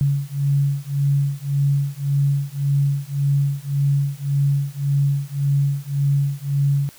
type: beating tone pair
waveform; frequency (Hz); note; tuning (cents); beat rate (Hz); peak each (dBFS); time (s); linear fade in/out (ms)
sine; 139.7 / 141.5; C#3 / C#3; +14 / +36; 1.8; -20; 0.01-6.89; 0
effects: white hiss -47 dBFS RMS until 6.98 s